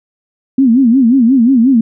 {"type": "tone with vibrato", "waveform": "sine", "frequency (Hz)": 248.4, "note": "B3", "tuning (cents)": 10, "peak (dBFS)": -5, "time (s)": [0.58, 1.81], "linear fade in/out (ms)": 5, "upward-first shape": "sine", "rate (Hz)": 5.6, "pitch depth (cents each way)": 180, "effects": []}